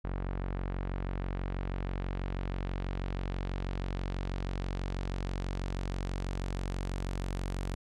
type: tone with low-pass filter sweep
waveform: sawtooth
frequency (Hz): 46.17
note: F#1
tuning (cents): -3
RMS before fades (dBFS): -35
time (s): 0.04-7.75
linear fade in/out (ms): 10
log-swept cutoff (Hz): 1700 to 10000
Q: 0.89
effects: none